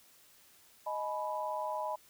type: chord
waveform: sine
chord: G# minor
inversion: second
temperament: equal with one note detuned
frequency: 622.3 / 850 / 987.8 Hz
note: D#5 / G#5 / B5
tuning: 0 / +40 / 0 cents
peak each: -38 / -39 / -37 dBFS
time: 0.86-1.96 s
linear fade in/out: 10 ms
effects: white hiss -62 dBFS RMS until 2.09 s